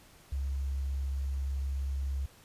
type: tone with quantisation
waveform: sine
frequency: 68.2 Hz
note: C#2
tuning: 28 cents flat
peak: -30 dBFS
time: 0.32-2.26 s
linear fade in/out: 5 ms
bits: 10
effects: pink hiss -58 dBFS RMS until 2.44 s + resampled to 32000 Hz